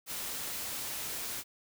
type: noise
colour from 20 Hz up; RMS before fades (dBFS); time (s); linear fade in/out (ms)
white; -38; 0.06-1.44; 50
effects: none